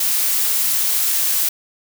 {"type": "noise", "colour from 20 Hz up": "blue", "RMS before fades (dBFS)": -18, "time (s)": [0, 1.49], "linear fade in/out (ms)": 5, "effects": []}